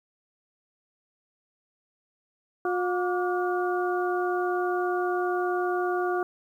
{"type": "harmonic tone with a mistuned harmonic", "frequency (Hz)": 359, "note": "F4", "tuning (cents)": 48, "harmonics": [1, 2, 3, 4], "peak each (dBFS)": [-26, -30, -34, -34], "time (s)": [2.65, 6.23], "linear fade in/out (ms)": 2, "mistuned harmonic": 3, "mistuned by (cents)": 130, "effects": ["10-bit"]}